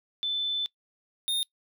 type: tone pair in turn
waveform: sine / square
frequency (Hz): 3520 / 3662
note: A7 / A#7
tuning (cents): 0 / -32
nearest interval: minor second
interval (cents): 68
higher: second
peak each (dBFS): -26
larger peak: neither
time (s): 0.23-0.66 / 1.28-1.43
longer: first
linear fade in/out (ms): 0
effects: noise-tail reverb RT60 0.1 s tail -22 dB re dry